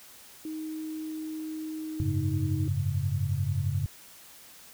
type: tone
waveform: sine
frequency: 313.4 Hz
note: D#4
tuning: 13 cents sharp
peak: -33 dBFS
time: 0.45-2.68 s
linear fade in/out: 2 ms
type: chord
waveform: sine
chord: F# suspended second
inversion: none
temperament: equal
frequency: 92.5 / 103.83 / 138.59 Hz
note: F#2 / G#2 / C#3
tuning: 0 / 0 / 0 cents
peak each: -30 dBFS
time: 2-3.86 s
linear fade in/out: 0 ms
effects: white hiss -51 dBFS RMS until 4.73 s